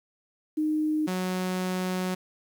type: tone pair in turn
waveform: sine / sawtooth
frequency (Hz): 307.8 / 184.13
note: D#4 / F#3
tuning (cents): -19 / -8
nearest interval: major sixth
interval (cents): 889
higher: first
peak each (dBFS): -23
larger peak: neither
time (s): 0.57-1.07 / 1.07-2.15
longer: second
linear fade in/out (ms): 10
effects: 9-bit